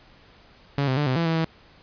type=tone with pitch steps; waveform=sawtooth; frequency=141 / 130.3 / 147.6 / 129 / 167.5 / 163.4 / 162.2 Hz; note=C#3 / C3 / D3 / C3 / E3 / E3 / E3; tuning=+30 / -7 / +9 / -24 / +28 / -15 / -28 cents; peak=-17 dBFS; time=0.78-1.445 s; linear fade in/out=0 ms; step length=95 ms; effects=pink hiss -53 dBFS RMS until 1.82 s + resampled to 11025 Hz